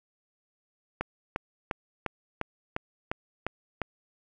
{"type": "click train", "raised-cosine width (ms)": 0.5, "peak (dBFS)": -14, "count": 9, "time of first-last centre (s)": [1.01, 3.817], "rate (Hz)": 2.85, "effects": []}